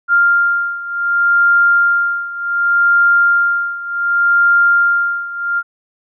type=beating tone pair; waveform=sine; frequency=1396.9 / 1397.57 Hz; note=F6 / F6; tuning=0 / +1 cents; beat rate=0.67 Hz; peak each=-12 / -15 dBFS; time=0.08-5.63 s; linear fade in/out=50 ms; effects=none